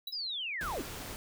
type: tone with exponential decay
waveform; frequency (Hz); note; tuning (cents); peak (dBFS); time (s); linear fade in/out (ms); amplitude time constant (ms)
square; 3924; B7; -12; -34; 0.07-0.17; 5; 20
type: linear sweep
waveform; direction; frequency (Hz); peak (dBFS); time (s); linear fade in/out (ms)
sine; down; 5160 to 200; -34; 0.12-0.82; 10
type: noise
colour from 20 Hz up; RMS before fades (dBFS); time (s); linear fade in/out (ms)
pink; -42; 0.61-1.16; 0
effects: none